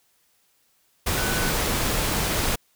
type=tone in noise; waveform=sine; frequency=1498 Hz; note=F#6; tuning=21 cents sharp; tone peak=-30 dBFS; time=1.17-1.5 s; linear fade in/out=10 ms; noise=pink; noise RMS=-24 dBFS; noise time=1.06-2.56 s; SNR=-9 dB; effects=white hiss -65 dBFS RMS until 2.75 s